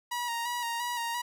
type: tone with vibrato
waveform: sawtooth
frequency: 950 Hz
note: A#5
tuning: 33 cents sharp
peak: -27 dBFS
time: 0.11-1.22 s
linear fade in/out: 10 ms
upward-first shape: square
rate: 2.9 Hz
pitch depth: 31 cents each way
effects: none